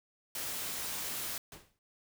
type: noise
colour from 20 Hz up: white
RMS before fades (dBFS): -38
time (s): 0.35-1.38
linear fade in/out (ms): 2
type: noise with exponential decay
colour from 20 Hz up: pink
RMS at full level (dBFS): -45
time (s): 1.52-1.79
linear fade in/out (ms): 1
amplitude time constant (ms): 58
effects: none